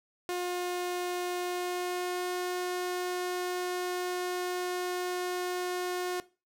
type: tone with pitch glide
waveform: sawtooth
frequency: 357.3 to 360.4 Hz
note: F4 to F#4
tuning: +40 to -45 cents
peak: -27 dBFS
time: 0.29-6.2 s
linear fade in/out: 0 ms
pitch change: +15 cents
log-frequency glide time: 1.4-2.4 s
effects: noise-tail reverb RT60 0.3 s tail -18 dB re dry